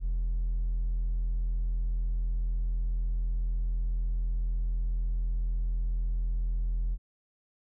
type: tone with hard clipping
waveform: sine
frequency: 42 Hz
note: E1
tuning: 33 cents sharp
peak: -27 dBFS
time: 0-6.98 s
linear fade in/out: 50 ms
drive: 2 dB
effects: none